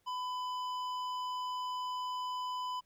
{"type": "tone with hard clipping", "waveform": "sine", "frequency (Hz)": 1002, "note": "B5", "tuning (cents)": 25, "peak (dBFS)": -37, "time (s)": [0.06, 2.81], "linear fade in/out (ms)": 20, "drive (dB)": 10, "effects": ["pink hiss -75 dBFS RMS until 2.85 s"]}